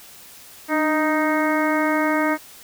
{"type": "harmonic tone with a mistuned harmonic", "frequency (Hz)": 310.9, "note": "D#4", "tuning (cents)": -1, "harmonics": [1, 2, 3, 4, 5, 6, 7], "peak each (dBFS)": [-21, -24, -26, -27, -28, -29, -29], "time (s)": [0.68, 2.38], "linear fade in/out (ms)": 50, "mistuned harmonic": 1, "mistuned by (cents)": -49, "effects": ["white hiss -44 dBFS RMS until 2.63 s"]}